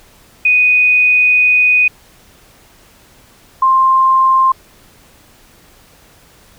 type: tone pair in turn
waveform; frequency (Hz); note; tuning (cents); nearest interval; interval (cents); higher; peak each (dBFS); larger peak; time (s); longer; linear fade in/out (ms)
sine; 2487 / 1053.5; D#7 / C6; -1 / +12; octave + minor third; 1487; first; -7; neither; 0.45-1.88 / 3.62-4.52; first; 5
effects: pink hiss -46 dBFS RMS until 6.58 s